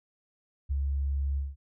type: tone with ADSR envelope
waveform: sine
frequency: 69.4 Hz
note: C#2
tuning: 3 cents sharp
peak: -24 dBFS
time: 0.69-1.56 s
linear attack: 26 ms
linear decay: 9 ms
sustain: -2 dB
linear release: 190 ms
effects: none